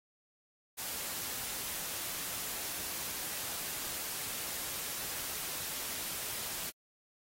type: noise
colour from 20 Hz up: white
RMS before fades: -39 dBFS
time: 0.77-6.71 s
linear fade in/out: 20 ms
effects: AAC 48 kbps